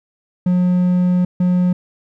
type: tone bursts at uneven times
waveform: triangle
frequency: 180 Hz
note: F#3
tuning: 47 cents flat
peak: -10 dBFS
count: 2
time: 0.46-1.25 / 1.4-1.73 s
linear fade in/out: 5 ms
effects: none